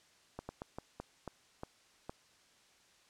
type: slowing click train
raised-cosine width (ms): 1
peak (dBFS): -27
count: 8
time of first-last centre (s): 0.39-2.095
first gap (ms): 100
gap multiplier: 1.29
effects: white hiss -66 dBFS RMS until 3.09 s + low-pass 7000 Hz 12 dB/octave